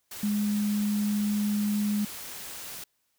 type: tone in noise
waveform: sine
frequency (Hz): 207.7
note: G#3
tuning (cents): 0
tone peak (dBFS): -24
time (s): 0.23-2.05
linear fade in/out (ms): 5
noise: white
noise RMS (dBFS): -40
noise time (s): 0.11-2.84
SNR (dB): +13
effects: white hiss -74 dBFS RMS until 3.18 s

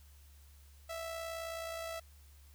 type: tone with amplitude modulation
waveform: sawtooth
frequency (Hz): 659.3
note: E5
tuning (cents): 0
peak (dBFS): -34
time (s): 0.89-2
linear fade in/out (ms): 10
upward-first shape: sine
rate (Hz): 59.1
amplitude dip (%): 40
effects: added 71 Hz sine -56 dBFS peak until 2.54 s + white hiss -66 dBFS RMS until 2.54 s

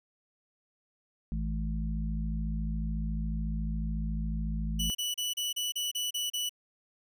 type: harmonic tone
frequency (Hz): 54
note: A1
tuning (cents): -32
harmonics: 1 / 3 / 4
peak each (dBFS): -31 / -36 / -38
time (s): 1.32-4.9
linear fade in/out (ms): 0
type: tone bursts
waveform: sawtooth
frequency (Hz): 2960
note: F#7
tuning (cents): 0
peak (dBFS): -27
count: 9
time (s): 4.79-6.494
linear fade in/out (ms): 10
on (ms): 160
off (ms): 33
effects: none

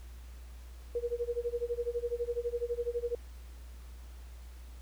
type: tone with tremolo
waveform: sine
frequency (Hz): 477.1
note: A#4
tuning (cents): +40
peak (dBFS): -28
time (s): 0.95-3.15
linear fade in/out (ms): 2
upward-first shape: sine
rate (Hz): 12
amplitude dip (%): 95
effects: added 60 Hz sine -45 dBFS peak until 4.81 s + pink hiss -60 dBFS RMS until 4.81 s

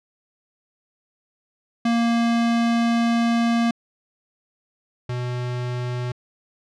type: tone pair in turn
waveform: square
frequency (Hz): 233.1 / 123.48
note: A#3 / B2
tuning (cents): 0 / 0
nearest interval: major seventh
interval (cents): 1100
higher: first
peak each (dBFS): -18 / -25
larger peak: first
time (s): 1.85-3.71 / 5.09-6.12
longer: first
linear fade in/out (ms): 5
effects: low-pass 5000 Hz 12 dB/octave

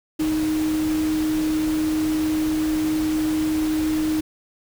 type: tone in noise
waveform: sine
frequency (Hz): 311.1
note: D#4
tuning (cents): 0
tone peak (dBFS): -19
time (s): 0.19-4.21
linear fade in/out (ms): 10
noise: pink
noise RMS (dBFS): -33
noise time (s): 0.19-4.21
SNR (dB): +11
effects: none

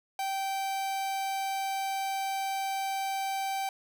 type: tone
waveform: 45% pulse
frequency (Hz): 778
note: G5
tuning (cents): -13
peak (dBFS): -30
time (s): 0.19-3.69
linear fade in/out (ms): 2
effects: none

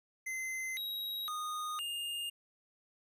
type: tone with pitch steps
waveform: square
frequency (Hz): 2062 / 3830 / 1234 / 2824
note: C7 / A#7 / D#6 / F7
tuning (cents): -26 / +46 / -15 / +19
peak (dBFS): -37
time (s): 0.26-2.3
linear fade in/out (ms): 10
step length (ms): 510
effects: none

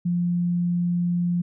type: tone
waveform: sine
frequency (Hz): 174.8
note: F3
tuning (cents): +2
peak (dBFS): -20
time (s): 0.05-1.42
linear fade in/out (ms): 10
effects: none

